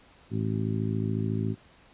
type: harmonic tone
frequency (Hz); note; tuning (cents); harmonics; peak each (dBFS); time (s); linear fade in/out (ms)
54; A1; -32; 2 / 3 / 4 / 5 / 6 / 7; -29 / -33 / -32 / -35 / -42 / -37; 0.3-1.56; 50
effects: pink hiss -57 dBFS RMS until 1.93 s + resampled to 8000 Hz